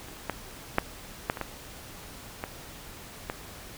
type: clicks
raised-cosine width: 0.5 ms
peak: -30 / -13 / -6 / -9 / -20 / -15 / -16 / -15 dBFS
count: 8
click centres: 0.085 / 0.297 / 0.784 / 1.299 / 1.372 / 1.413 / 2.439 / 3.299 s
effects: pink hiss -45 dBFS RMS until 3.77 s